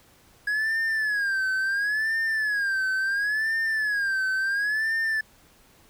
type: tone with vibrato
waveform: triangle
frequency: 1661.2 Hz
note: G#6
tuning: in tune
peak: -21 dBFS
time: 0.47-5.21 s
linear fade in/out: 5 ms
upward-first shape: sine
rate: 0.72 Hz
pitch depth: 140 cents each way
effects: pink hiss -57 dBFS RMS until 5.89 s